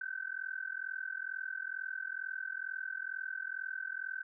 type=tone with amplitude modulation; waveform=sine; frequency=1536 Hz; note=G6; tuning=36 cents flat; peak=-33 dBFS; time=0.01-4.23 s; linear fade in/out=5 ms; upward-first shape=sine; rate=42.2 Hz; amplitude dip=95%; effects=none